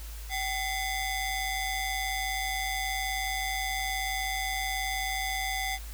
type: ring-modulated tone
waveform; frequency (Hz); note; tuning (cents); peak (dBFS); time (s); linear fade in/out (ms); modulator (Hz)
sawtooth; 1396.9; F6; 0; -23; 0.29-5.79; 50; 629
effects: added 53 Hz sine -38 dBFS peak until 5.93 s + white hiss -48 dBFS RMS until 5.93 s